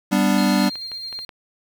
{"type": "chord", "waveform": "square", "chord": "G major", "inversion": "none", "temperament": "equal", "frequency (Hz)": [196, 246.9, 293.7], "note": ["G3", "B3", "D4"], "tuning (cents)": [0, 0, 0], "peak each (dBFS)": [-19, -22, -22], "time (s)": [0.11, 0.7], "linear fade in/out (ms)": 20}
{"type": "tone with tremolo", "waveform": "sine", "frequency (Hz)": 4195, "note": "C8", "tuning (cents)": 4, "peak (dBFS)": -28, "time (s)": [0.38, 1.25], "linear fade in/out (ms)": 2, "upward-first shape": "square", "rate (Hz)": 9.2, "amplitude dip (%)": 25}
{"type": "clicks", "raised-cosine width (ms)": 0.3, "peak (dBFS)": -22, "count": 7, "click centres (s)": [0.648, 0.68, 0.756, 0.917, 1.127, 1.19, 1.292]}
{"effects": ["8-bit"]}